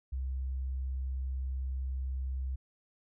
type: tone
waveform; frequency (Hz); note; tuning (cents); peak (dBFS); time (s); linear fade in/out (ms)
sine; 65.41; C2; 0; -32; 0.12-2.56; 10
effects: none